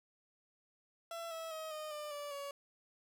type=tone with pitch steps; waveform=30% pulse; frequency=671 / 651.9 / 633.3 / 615.3 / 597.8 / 580.8 / 564.2 Hz; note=E5 / E5 / D#5 / D#5 / D5 / D5 / C#5; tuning=+31 / -19 / +30 / -19 / +31 / -19 / +30 cents; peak=-39 dBFS; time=1.11-2.51 s; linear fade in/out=2 ms; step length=200 ms; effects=none